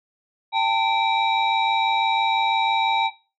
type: tone cluster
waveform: sine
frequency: 792 / 898 / 2333 / 3820 Hz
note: G5 / A5 / D7 / A#7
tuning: +18 / +35 / -12 / +42 cents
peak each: -23 / -19 / -27 / -26 dBFS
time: 0.52-3.11 s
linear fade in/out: 50 ms
effects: noise-tail reverb RT60 0.3 s tail -17 dB re dry + tanh soft clip ceiling -9 dBFS